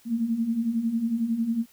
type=beating tone pair; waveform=sine; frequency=221.3 / 232.3 Hz; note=A3 / A#3; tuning=+10 / -6 cents; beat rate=11 Hz; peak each=-30 / -24 dBFS; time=0.05-1.66 s; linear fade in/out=50 ms; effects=white hiss -58 dBFS RMS until 1.72 s